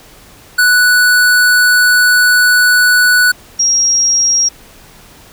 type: tone pair in turn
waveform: square / sine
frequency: 1480 / 5620 Hz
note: F#6 / F8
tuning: 0 / +10 cents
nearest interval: octave + major seventh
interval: 2310 cents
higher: second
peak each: -7 / -8 dBFS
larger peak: first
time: 0.58-3.32 / 3.59-4.49 s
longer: first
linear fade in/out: 10 ms
effects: pink hiss -40 dBFS RMS until 5.32 s